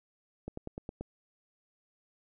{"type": "slowing click train", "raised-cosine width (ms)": 2, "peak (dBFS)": -25, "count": 6, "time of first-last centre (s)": [0.48, 1.01], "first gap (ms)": 94, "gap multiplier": 1.06, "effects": []}